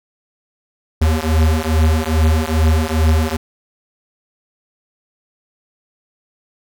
square beating tone pair, 77.78 / 80.18 Hz, D#2 / E2, 0 / -47 cents, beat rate 2.4 Hz, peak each -16 dBFS, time 1.01-3.37 s, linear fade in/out 10 ms, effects none

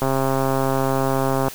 click train, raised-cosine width 1 ms, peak -7 dBFS, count 197, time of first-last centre 0.02-1.483 s, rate 134 Hz, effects white hiss -37 dBFS RMS until 1.54 s

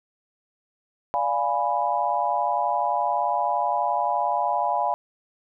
sine chord, D diminished seventh, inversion none, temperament equal, 587.3 / 698.5 / 830.6 / 987.8 Hz, D5 / F5 / Ab5 / Cb6, 0 / 0 / 0 / 0 cents, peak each -30 / -26 / -25 / -26 dBFS, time 1.14-4.94 s, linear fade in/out 0 ms, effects none

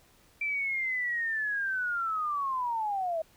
sine linear sweep, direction down, 2349 to 629 Hz, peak -28 dBFS, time 0.41-3.22 s, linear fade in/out 5 ms, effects pink hiss -62 dBFS RMS until 3.36 s

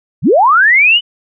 sine linear sweep, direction up, 87.31 to 3029 Hz, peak -5 dBFS, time 0.22-1.01 s, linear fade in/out 50 ms, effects none

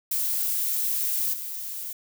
violet noise with level steps, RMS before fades -26 / -34 dBFS, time 0.11-1.93 s, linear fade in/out 5 ms, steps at 1.33 s, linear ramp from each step 10 ms, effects none

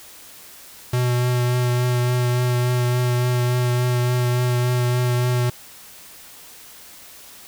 square tone with vibrato, 123.47 Hz, B2, in tune, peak -18 dBFS, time 0.93-5.5 s, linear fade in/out 5 ms, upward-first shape triangle, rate 3.5 Hz, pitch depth 18 cents each way, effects white hiss -43 dBFS RMS until 7.47 s

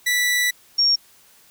sawtooth / sine tone pair in turn, 1967 / 5544 Hz, B6 / F8, -7 / -14 cents, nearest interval octave + tritone, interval 1793 cents, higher second, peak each -14 dBFS, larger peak neither, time 0.06-0.51 / 0.78-0.96 s, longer first, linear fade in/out 10 ms, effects white hiss -53 dBFS RMS until 1.5 s

